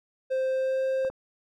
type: tone with pitch glide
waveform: triangle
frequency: 523.3 to 528.2 Hz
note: C5 to C5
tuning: 0 to +16 cents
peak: -22 dBFS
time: 0.3-1.1 s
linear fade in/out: 20 ms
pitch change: +16 cents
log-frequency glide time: 0.49-0.85 s
type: clicks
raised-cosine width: 1 ms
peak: -28 dBFS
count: 2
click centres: 1.049 / 1.1 s
effects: none